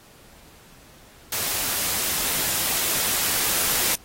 white noise with level ramp, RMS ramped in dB -26 to -22 dBFS, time 1.32-3.95 s, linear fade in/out 2 ms, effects pink hiss -51 dBFS RMS until 4.04 s + AAC 48 kbps

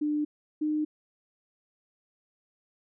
sine tone pair in turn, 298.7 / 304.6 Hz, D4 / D#4, +29 / -37 cents, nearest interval unison, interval 34 cents, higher second, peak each -25 dBFS, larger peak neither, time 0.01-0.25 / 0.61-0.85 s, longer neither, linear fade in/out 10 ms, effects none

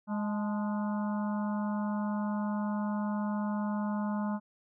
harmonic tone with a mistuned harmonic, 207.7 Hz, G#3, in tune, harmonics 1 / 3 / 4 / 5 / 6 / 7, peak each -30 / -42 / -41 / -43 / -47 / -49 dBFS, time 0.07-4.4 s, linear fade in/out 50 ms, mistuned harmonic 4, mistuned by +71 cents, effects none

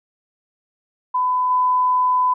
sine tone with level steps, 1004 Hz, B5, 28 cents sharp, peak -16 / -14 dBFS, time 1.14-2.34 s, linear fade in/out 10 ms, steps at 1.5 s, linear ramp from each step 10 ms, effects none

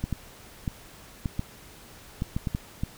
clicks, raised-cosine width 5 ms, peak -15 dBFS, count 10, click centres 0.04 / 0.127 / 0.678 / 1.258 / 1.394 / 2.221 / 2.365 / 2.472 / 2.549 / 2.835 s, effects pink hiss -49 dBFS RMS until 2.97 s

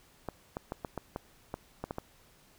clicks, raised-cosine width 1 ms, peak -21 dBFS, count 10, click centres 0.287 / 0.569 / 0.721 / 0.848 / 0.977 / 1.161 / 1.541 / 1.84 / 1.909 / 1.984 s, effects pink hiss -62 dBFS RMS until 2.58 s

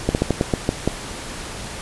slowing click train, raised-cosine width 2 ms, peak -3 dBFS, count 8, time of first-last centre 0.09-0.876 s, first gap 59 ms, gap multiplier 1.21, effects pink hiss -32 dBFS RMS until 1.81 s + resampled to 24000 Hz

